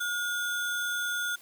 sine tone with sample-and-hold, 1435 Hz, F6, 47 cents sharp, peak -28 dBFS, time 0-1.36 s, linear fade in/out 10 ms, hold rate 4900 Hz, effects white hiss -54 dBFS RMS until 1.41 s + high-pass 150 Hz 12 dB/octave

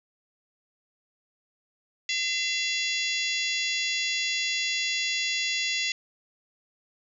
harmonic tone, 680 Hz, F5, 46 cents flat, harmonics 3 / 4 / 5 / 6 / 7 / 8 / 9 / 10, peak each -31 / -31 / -32 / -36 / -34 / -40 / -42 / -37 dBFS, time 2.09-5.92 s, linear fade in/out 2 ms, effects none

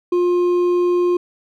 triangle tone with hard clipping, 354 Hz, F4, 23 cents sharp, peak -15 dBFS, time 0.12-1.17 s, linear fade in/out 5 ms, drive 8 dB, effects none

